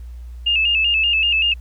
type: tone with vibrato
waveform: sine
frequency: 2718 Hz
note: F7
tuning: 48 cents flat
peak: -14 dBFS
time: 0.46-1.54 s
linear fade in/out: 10 ms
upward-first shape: square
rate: 5.2 Hz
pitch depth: 66 cents each way
effects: added 60 Hz sine -31 dBFS peak until 1.6 s + pink hiss -58 dBFS RMS until 1.6 s